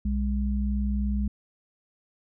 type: tone pair together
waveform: sine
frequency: 61.5 / 205.1 Hz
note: B1 / G#3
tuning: -7 / -21 cents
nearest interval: octave + major sixth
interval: 2086 cents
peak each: -25 / -28 dBFS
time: 0.05-1.28 s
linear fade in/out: 5 ms
effects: none